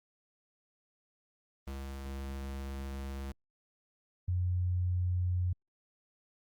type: tone pair in turn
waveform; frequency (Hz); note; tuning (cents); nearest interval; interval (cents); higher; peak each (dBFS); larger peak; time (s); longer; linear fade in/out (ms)
square / sine; 68 / 90.01; C#2 / F#2; -33 / -47; perfect fourth; 486; second; -38 / -28; second; 1.67-3.32 / 4.28-5.53; first; 5
effects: Opus 24 kbps